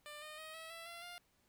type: tone with pitch steps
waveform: 10% pulse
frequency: 595 / 611.7 / 628.9 / 646.6 / 664.8 / 683.5 / 702.7 Hz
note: D5 / D#5 / D#5 / E5 / E5 / F5 / F5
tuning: +22 / -30 / +18 / -34 / +15 / -37 / +10 cents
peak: -40 dBFS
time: 0.06-1.18 s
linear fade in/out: 0 ms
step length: 160 ms
effects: pink hiss -75 dBFS RMS until 1.48 s